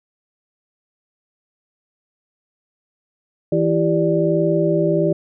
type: tone cluster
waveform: sine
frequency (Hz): 164 / 334.2 / 395.5 / 588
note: E3 / E4 / G4 / D5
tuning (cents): -9 / +24 / +15 / +2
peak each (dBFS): -20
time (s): 3.52-5.13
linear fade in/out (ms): 5
effects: none